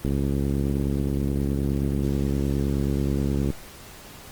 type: click train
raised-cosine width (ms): 3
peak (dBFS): -12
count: 241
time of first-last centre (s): 0.05-3.503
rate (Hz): 69.5
effects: pink hiss -44 dBFS RMS until 4.31 s + Opus 24 kbps